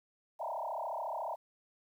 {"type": "tone with frequency modulation", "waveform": "sine", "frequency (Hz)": 790, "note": "G5", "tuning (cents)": 13, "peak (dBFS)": -35, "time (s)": [0.39, 1.36], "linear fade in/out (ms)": 20, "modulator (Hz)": 34.1, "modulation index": 5.4, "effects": ["11-bit"]}